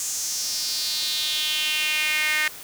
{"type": "tone with high-pass filter sweep", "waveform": "sawtooth", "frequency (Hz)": 306.3, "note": "D#4", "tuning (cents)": -27, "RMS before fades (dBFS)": -25, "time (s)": [0, 2.48], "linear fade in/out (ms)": 2, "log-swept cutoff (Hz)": [7000, 1900], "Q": 3.7, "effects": ["white hiss -40 dBFS RMS until 2.63 s"]}